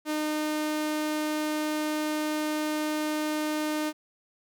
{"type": "tone", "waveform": "sawtooth", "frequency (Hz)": 305.3, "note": "D#4", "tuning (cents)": -33, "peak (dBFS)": -23, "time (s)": [0.05, 3.93], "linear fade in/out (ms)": 50, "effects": []}